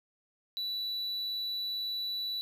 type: tone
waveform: triangle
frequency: 3951 Hz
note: B7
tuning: in tune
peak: -31 dBFS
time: 0.57-2.41 s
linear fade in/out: 0 ms
effects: none